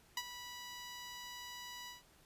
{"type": "tone with ADSR envelope", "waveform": "10% pulse", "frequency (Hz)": 980, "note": "B5", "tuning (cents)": -14, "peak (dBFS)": -26, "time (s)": [0.17, 2.03], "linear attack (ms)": 3, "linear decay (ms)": 47, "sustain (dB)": -12, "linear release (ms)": 150, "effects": ["pink hiss -66 dBFS RMS until 2.25 s", "resampled to 32000 Hz"]}